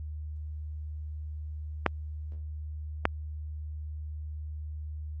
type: clicks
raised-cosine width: 0.5 ms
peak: -7 dBFS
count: 2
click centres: 1.863 / 3.054 s
effects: added 76 Hz sine -35 dBFS peak until 5.2 s + Opus 48 kbps

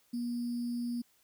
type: tone with sample-and-hold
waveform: sine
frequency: 239.6 Hz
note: A#3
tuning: 48 cents sharp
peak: -32 dBFS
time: 0.13-1.02 s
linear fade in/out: 10 ms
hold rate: 4900 Hz
effects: white hiss -69 dBFS RMS until 1.23 s

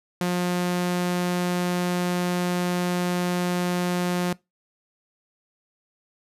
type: tone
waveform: sawtooth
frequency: 178 Hz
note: F3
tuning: 33 cents sharp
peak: -18 dBFS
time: 0.21-4.33 s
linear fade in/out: 2 ms
effects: noise-tail reverb RT60 0.2 s tail -22 dB re dry + resampled to 32000 Hz

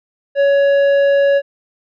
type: tone with tanh clipping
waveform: sine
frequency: 560 Hz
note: C#5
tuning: 18 cents sharp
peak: -11 dBFS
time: 0.35-1.42 s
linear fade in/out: 50 ms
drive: 9 dB
effects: none

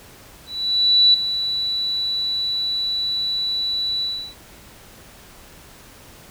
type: tone with ADSR envelope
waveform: sine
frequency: 3950 Hz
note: B7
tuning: in tune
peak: -9 dBFS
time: 0.46-4.35 s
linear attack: 680 ms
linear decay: 5 ms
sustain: -11 dB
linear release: 330 ms
effects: pink hiss -45 dBFS RMS until 6.3 s

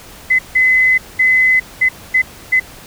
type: tone bursts at uneven times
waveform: sine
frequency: 2030 Hz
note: B6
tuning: 47 cents sharp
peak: -8 dBFS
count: 6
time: 0.3-0.39 / 0.55-0.98 / 1.19-1.6 / 1.81-1.89 / 2.14-2.22 / 2.52-2.6 s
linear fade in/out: 10 ms
effects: pink hiss -37 dBFS RMS until 2.86 s

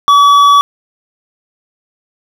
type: tone with hard clipping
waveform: sine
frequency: 1141 Hz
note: C#6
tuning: 50 cents sharp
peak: -5 dBFS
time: 0.08-0.61 s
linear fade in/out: 0 ms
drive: 7 dB
effects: none

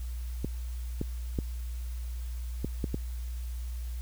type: clicks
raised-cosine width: 3 ms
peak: -17 dBFS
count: 6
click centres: 0.446 / 1.014 / 1.388 / 2.646 / 2.842 / 2.944 s
effects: added 60 Hz sine -33 dBFS peak until 4.01 s + white hiss -54 dBFS RMS until 4.01 s

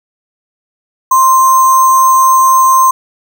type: tone with sample-and-hold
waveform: sine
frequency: 1048 Hz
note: C6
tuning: 2 cents sharp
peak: -4 dBFS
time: 1.11-2.91 s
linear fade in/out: 5 ms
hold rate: 7350 Hz
effects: none

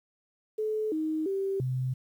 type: tone with pitch steps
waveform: sine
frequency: 431.7 / 313.3 / 389.6 / 128.7 Hz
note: A4 / D#4 / G4 / C3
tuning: -33 / +12 / -11 / -28 cents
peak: -27 dBFS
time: 0.58-1.94 s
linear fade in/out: 10 ms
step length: 340 ms
effects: 10-bit

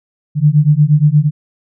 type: beating tone pair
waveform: sine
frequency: 145.2 / 153.7 Hz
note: D3 / D#3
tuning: -19 / -21 cents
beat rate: 8.5 Hz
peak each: -10 dBFS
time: 0.35-1.31 s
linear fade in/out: 50 ms
effects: none

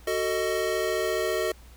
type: chord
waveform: square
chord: D# diminished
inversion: first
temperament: just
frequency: 373.4 / 448 / 622.3 Hz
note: F#4 / A4 / D#5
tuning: +16 / +31 / 0 cents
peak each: -30 dBFS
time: 0.07-1.52 s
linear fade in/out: 5 ms
effects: added 60 Hz sine -48 dBFS peak until 1.76 s + pink hiss -55 dBFS RMS until 1.76 s

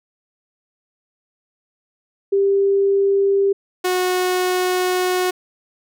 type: tone pair in turn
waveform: sine / sawtooth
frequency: 395.4 / 365.4 Hz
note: G4 / F#4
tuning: +15 / -22 cents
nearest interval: minor second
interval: 137 cents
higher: first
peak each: -13 / -13 dBFS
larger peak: neither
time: 2.32-3.53 / 3.84-5.31 s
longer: second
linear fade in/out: 10 ms
effects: none

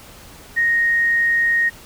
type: tone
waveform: sine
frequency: 1865 Hz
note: A#6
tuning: in tune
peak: -14 dBFS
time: 0.56-1.7 s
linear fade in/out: 20 ms
effects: pink hiss -42 dBFS RMS until 1.85 s

